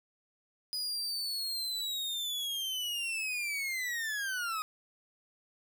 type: linear sweep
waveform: 40% pulse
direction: down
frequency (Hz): 4978 to 1244.5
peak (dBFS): -32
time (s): 0.73-4.62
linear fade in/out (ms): 0
effects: 11-bit